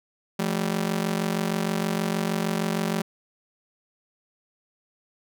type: ring-modulated tone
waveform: sawtooth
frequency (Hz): 194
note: G3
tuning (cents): -18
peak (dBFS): -17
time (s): 0.39-3.02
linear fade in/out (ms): 2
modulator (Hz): 23.2
effects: none